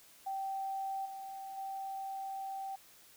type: tone with level steps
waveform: sine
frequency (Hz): 777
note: G5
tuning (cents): -16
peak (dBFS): -35 / -42 / -38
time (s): 0.26-2.76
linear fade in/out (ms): 10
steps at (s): 1.05 / 1.57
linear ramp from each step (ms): 10
effects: white hiss -60 dBFS RMS until 3.16 s